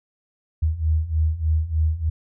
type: beating tone pair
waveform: sine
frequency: 77 / 80.3 Hz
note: D#2 / E2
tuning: -17 / -45 cents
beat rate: 3.3 Hz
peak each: -23 / -20 dBFS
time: 0.62-2.1 s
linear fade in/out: 10 ms
effects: none